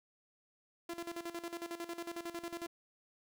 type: tone with tremolo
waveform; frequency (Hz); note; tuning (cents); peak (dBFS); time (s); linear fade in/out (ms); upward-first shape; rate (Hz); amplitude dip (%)
sawtooth; 340.7; F4; -43; -35; 0.89-2.67; 5; square; 11; 75
effects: none